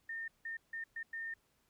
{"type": "tone bursts at uneven times", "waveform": "sine", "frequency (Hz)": 1819, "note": "A#6", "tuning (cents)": -43, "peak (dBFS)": -39, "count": 5, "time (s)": [[0.09, 0.28], [0.45, 0.57], [0.73, 0.84], [0.96, 1.03], [1.13, 1.34]], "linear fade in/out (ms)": 5, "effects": ["pink hiss -75 dBFS RMS until 1.69 s"]}